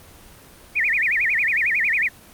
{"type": "tone with vibrato", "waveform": "sine", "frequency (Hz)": 2106, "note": "C7", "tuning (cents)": 11, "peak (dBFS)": -17, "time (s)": [0.75, 2.09], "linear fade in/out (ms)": 20, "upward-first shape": "sine", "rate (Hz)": 11, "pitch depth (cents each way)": 290, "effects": ["pink hiss -46 dBFS RMS until 2.33 s", "Opus 24 kbps"]}